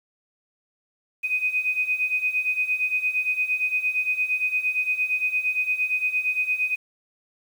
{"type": "beating tone pair", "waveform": "sine", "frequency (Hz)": [2496, 2504.7], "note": ["D#7", "D#7"], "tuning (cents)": [5, 11], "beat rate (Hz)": 8.7, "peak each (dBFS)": [-27, -23], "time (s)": [1.23, 6.76], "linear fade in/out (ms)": 20, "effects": ["8-bit"]}